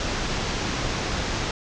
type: low-pass noise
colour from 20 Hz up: pink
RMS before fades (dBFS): -27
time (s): 0-1.51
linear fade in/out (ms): 2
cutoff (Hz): 6700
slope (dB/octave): 48
effects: none